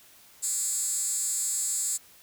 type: tone with high-pass filter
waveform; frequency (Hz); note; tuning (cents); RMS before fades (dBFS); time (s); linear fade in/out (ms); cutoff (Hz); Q
10% pulse; 293.7; D4; 0; -29; 0.42-1.98; 20; 7900; 5.5
effects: white hiss -55 dBFS RMS until 2.22 s